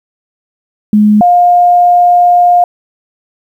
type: tone pair in turn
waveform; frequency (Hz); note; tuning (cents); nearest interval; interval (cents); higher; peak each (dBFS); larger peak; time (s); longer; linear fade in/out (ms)
sine; 210.4 / 707.7; G#3 / F5; +23 / +23; octave + major sixth; 2100; second; -3; neither; 0.93-1.21 / 1.21-2.64; second; 2
effects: 7-bit